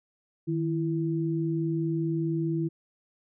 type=tone pair together; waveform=sine; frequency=156.6 / 331.8 Hz; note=D#3 / E4; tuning=+11 / +11 cents; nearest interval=octave + minor second; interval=1300 cents; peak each=-28 dBFS; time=0.47-2.69 s; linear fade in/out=20 ms; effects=none